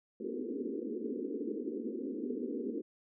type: band-pass noise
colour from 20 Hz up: pink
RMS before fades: -38 dBFS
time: 0.2-2.82 s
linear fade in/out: 10 ms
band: 220 to 470 Hz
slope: 96 dB/octave
effects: none